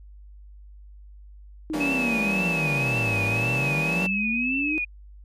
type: exponential two-way sweep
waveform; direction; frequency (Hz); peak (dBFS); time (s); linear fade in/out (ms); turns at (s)
sine; down then up; 318 to 100.4 to 318; -26; 1.7-4.78; 0; 3.21
type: chord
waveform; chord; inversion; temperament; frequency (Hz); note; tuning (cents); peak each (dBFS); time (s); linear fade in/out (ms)
15% pulse; E diminished seventh; none; equal with one note detuned; 164.81 / 196 / 233.1 / 281.1; E3 / G3 / Bb3 / Db4; 0 / 0 / 0 / +24; -28; 1.73-4.07; 10
type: tone with vibrato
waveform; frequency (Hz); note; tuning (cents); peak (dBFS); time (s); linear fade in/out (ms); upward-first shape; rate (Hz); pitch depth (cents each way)
sine; 2561; D#7; +49; -24; 1.8-4.85; 10; triangle; 1.9; 81
effects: added 50 Hz sine -43 dBFS peak until 5.24 s + resampled to 32000 Hz